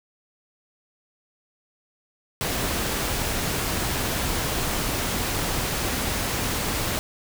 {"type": "noise", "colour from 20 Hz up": "pink", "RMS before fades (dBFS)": -26, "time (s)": [2.41, 6.99], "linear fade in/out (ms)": 0, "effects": []}